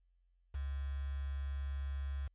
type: tone with quantisation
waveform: sine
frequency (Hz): 69.3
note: C#2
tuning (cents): 0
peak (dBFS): -36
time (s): 0.54-2.28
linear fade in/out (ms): 10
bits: 9
effects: added 44 Hz sine -69 dBFS peak until 2.34 s + resampled to 8000 Hz